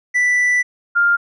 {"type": "tone pair in turn", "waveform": ["triangle", "sine"], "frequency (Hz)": [1975.5, 1400.9], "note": ["B6", "F6"], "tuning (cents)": [0, 5], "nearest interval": "tritone", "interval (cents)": 595, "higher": "first", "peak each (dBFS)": -11, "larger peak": "neither", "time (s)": [[0.14, 0.63], [0.95, 1.17]], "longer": "first", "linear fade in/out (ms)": 20, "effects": ["resampled to 24000 Hz"]}